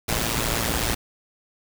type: noise with amplitude modulation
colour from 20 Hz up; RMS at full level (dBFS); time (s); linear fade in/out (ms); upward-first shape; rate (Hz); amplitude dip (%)
pink; -21; 0.08-0.95; 10; sine; 114; 75
effects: none